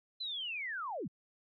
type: linear sweep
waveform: sine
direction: down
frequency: 4094 to 116.54 Hz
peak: -36 dBFS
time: 0.2-1.08 s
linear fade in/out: 10 ms
effects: MP3 48 kbps